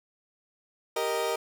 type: chord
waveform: 30% pulse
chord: Eb major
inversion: first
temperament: equal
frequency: 392 / 466.2 / 622.3 Hz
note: G4 / Bb4 / Eb5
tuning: 0 / 0 / 0 cents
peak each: -31 / -27 / -29 dBFS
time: 0.96-1.36 s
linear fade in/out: 5 ms
effects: none